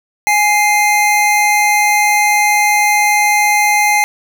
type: tone pair together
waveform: square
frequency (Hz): 832.6 / 2093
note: G#5 / C7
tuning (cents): +4 / 0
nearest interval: octave + major third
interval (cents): 1596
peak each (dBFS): -13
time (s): 0.27-4.04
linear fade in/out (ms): 0
effects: 8-bit